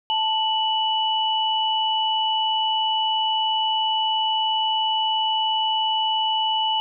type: tone pair together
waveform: sine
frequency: 880 / 2957 Hz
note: A5 / F#7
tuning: 0 / -2 cents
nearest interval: octave + major sixth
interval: 2098 cents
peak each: -22 / -22 dBFS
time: 0.1-6.8 s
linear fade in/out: 0 ms
effects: none